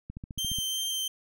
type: click train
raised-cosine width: 5 ms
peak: -26 dBFS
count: 8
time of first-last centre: 0.1-0.586 s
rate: 14.4 Hz
type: tone with vibrato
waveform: sawtooth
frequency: 3136 Hz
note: G7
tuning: in tune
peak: -26 dBFS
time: 0.38-1.08 s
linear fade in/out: 5 ms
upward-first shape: sine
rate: 2.7 Hz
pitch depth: 11 cents each way
effects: none